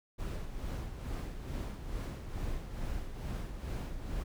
brown noise with tremolo, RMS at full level -36 dBFS, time 0.18-4.24 s, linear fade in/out 20 ms, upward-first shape sine, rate 2.3 Hz, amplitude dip 55%, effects none

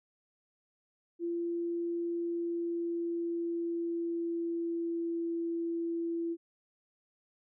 sine tone with pitch glide, 341.5 to 335.8 Hz, F4 to E4, -39 to +32 cents, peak -31 dBFS, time 1.19-6.37 s, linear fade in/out 50 ms, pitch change -29 cents, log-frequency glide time 2.05-5.29 s, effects none

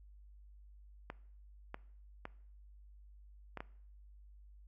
clicks, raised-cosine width 0.5 ms, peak -27 dBFS, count 5, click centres 1.101 / 1.744 / 2.254 / 3.573 / 3.605 s, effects noise-tail reverb RT60 0.6 s tail -21 dB re dry + added 50 Hz sine -55 dBFS peak until 4.67 s

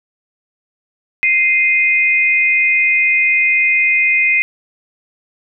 sine tone pair together, 2093 / 2489 Hz, C7 / D#7, 0 / 0 cents, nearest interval minor third, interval 300 cents, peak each -13 dBFS, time 1.23-4.42 s, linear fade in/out 0 ms, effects none

